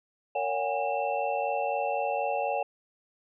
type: tone cluster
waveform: sine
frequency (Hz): 462.2 / 565 / 732 / 816 / 2679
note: A#4 / C#5 / F#5 / G#5 / E7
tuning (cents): -15 / +33 / -19 / -31 / +27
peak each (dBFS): -36 / -31 / -32 / -31 / -39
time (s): 0.35-2.63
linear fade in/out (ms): 5
effects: none